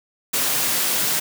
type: high-pass noise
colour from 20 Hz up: white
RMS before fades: -21 dBFS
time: 0.33-1.2 s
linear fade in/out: 10 ms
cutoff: 110 Hz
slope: 96 dB/octave
effects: none